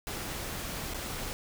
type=noise with dropouts; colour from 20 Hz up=pink; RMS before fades=-37 dBFS; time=0.07-1.33 s; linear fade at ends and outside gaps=0 ms; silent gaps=0.937-0.944 s; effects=none